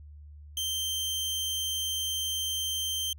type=tone; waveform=sawtooth; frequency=3136 Hz; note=G7; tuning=in tune; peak=-26 dBFS; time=0.57-3.13 s; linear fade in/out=2 ms; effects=added 74 Hz sine -45 dBFS peak until 3.18 s